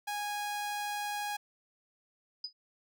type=tone; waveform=sawtooth; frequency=826 Hz; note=G#5; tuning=10 cents flat; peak=-30 dBFS; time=0.07-1.37 s; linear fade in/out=10 ms
type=tone with exponential decay; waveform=sine; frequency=4978 Hz; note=D#8; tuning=in tune; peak=-32 dBFS; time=2.44-2.53 s; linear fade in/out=5 ms; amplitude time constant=19 ms
effects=none